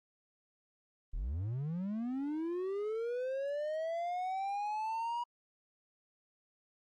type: linear sweep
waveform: triangle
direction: up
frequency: 30.43 to 965 Hz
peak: -32 dBFS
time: 1.13-5.24 s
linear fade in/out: 10 ms
effects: Opus 24 kbps